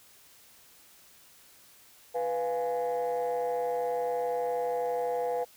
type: chord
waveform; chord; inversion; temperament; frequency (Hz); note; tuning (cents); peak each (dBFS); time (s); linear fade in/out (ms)
sine; F diminished; second; equal; 493.9 / 698.5 / 830.6; Cb5 / F5 / Ab5; 0 / 0 / 0; -28 / -32 / -34; 2.14-5.45; 20
effects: tanh soft clip ceiling -23 dBFS + white hiss -57 dBFS RMS until 5.56 s